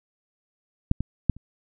clicks, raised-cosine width 5 ms, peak -6 / -14 / -6 / -30 dBFS, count 4, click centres 0.914 / 1.006 / 1.297 / 1.366 s, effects none

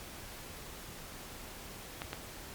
clicks, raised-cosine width 0.3 ms, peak -21 dBFS, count 2, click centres 2.019 / 2.131 s, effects pink hiss -47 dBFS RMS until 2.54 s + MP3 96 kbps

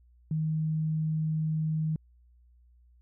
sine tone, 156.8 Hz, D#3, 14 cents sharp, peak -26 dBFS, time 0.31-1.96 s, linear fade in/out 2 ms, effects added 60 Hz sine -57 dBFS peak until 3.01 s

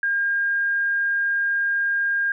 sine tone, 1612 Hz, G6, 48 cents sharp, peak -19 dBFS, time 0.03-2.32 s, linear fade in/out 2 ms, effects none

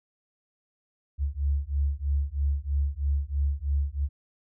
sine beating tone pair, 69.3 / 72.4 Hz, C#2 / D2, 0 / -24 cents, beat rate 3.1 Hz, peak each -27 dBFS, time 1.18-4.09 s, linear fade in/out 50 ms, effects none

